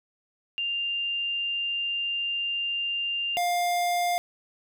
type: tone pair in turn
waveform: sine / square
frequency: 2794 / 703.6 Hz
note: F7 / F5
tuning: 0 / +13 cents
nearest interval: 2 octaves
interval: 2387 cents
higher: first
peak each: -26 / -24 dBFS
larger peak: second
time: 0.58-3.37 / 3.37-4.18 s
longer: first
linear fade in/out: 0 ms
effects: none